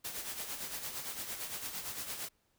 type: noise with tremolo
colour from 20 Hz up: white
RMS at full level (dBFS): -39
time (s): 0.04-2.29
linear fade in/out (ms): 10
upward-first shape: sine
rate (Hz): 8.8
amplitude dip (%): 55
effects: pink hiss -75 dBFS RMS until 2.58 s